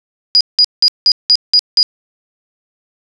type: tone bursts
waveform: sine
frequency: 4901 Hz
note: D#8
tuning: 27 cents flat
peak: -5 dBFS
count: 7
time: 0.35-1.829 s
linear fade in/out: 0 ms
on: 57 ms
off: 180 ms
effects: resampled to 24000 Hz + 7-bit